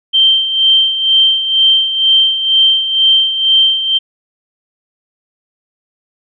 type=tone with tremolo; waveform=sine; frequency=3136 Hz; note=G7; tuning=in tune; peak=-5 dBFS; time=0.13-3.99 s; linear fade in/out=20 ms; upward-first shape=sine; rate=2.1 Hz; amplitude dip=65%; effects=none